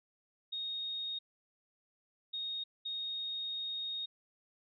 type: tone bursts at uneven times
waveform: sine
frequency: 3724 Hz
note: A#7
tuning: 2 cents flat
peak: -36 dBFS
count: 3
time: 0.52-1.19 / 2.33-2.64 / 2.85-4.06 s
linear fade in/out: 10 ms
effects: none